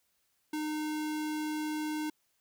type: tone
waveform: square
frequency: 305.9 Hz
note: D#4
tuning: 29 cents flat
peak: -33 dBFS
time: 0.53-2.1 s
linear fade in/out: 5 ms
effects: white hiss -75 dBFS RMS until 2.4 s